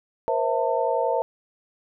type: tone cluster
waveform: sine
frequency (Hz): 478.3 / 529 / 657 / 898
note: A#4 / C5 / E5 / A5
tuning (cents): +44 / +19 / -6 / +35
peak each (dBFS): -26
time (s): 0.28-1.22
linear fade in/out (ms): 0
effects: none